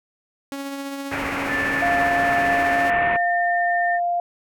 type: tone with tremolo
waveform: sawtooth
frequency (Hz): 277.2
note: C#4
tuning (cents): 0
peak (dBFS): -23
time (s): 0.52-2.9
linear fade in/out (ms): 0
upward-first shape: triangle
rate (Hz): 15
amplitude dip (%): 35
type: low-pass noise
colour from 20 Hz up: white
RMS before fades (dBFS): -27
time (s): 1.11-3.17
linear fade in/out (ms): 10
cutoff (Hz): 2500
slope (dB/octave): 48
type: tone with pitch glide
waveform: sine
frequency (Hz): 1760 to 1807.4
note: A6 to A6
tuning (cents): 0 to +46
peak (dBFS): -22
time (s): 1.47-4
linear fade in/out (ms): 50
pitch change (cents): +46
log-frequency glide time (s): 2.57-3.16
type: tone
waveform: sine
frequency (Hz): 698.5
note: F5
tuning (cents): 0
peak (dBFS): -19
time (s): 1.82-4.2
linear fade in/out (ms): 2
effects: none